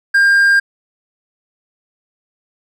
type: tone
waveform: triangle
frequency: 1603 Hz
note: G6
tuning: 38 cents sharp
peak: -6 dBFS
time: 0.14-0.6 s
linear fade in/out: 10 ms
effects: none